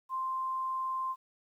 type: tone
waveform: sine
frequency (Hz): 1046.5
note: C6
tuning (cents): 0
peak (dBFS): -31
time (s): 0.09-1.16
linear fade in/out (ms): 50
effects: 11-bit